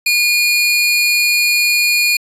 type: tone pair together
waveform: 45% pulse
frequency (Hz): 2438 / 4344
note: D#7 / C#8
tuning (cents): -36 / -36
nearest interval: minor seventh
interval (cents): 1000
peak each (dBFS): -12 / -17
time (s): 0.06-2.17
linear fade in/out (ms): 5
effects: resampled to 32000 Hz